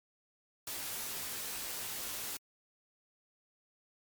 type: noise with comb filter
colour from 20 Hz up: white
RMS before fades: -40 dBFS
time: 0.67-2.37 s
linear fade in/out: 2 ms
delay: 16 ms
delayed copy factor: -0.6
effects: MP3 96 kbps